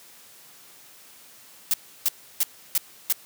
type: noise bursts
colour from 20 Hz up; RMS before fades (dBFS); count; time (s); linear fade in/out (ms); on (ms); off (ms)
blue; -21; 5; 1.71-3.125; 0; 27; 320
effects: white hiss -50 dBFS RMS until 3.25 s + high-pass 100 Hz 12 dB/octave